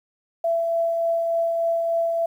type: tone with tremolo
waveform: sine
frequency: 669 Hz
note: E5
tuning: 25 cents sharp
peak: -18 dBFS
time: 0.44-2.26 s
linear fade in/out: 5 ms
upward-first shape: triangle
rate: 3.4 Hz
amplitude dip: 30%
effects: 9-bit